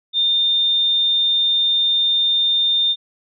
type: tone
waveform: sine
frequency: 3620 Hz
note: A7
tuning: 48 cents sharp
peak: -14 dBFS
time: 0.13-2.96 s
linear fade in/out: 50 ms
effects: none